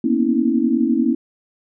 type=tone cluster; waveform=sine; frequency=233.1 / 244.5 / 275.8 / 323.7 Hz; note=A#3 / B3 / C#4 / E4; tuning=0 / -17 / -9 / -31 cents; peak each=-20 dBFS; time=0.04-1.15 s; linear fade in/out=5 ms; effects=none